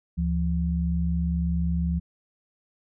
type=tone pair together; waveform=sine; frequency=72.8 / 171.11 Hz; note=D2 / F3; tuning=-15 / -35 cents; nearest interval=octave + minor third; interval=1480 cents; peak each=-25 dBFS; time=0.17-2 s; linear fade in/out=20 ms; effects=none